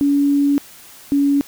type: tone pair in turn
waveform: sine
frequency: 283.8 / 282.2 Hz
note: C#4 / C#4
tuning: +41 / +31 cents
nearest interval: unison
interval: 10 cents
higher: first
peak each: -12 dBFS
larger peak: neither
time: 0.01-0.58 / 1.12-1.41 s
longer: first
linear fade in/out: 0 ms
effects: white hiss -42 dBFS RMS until 1.47 s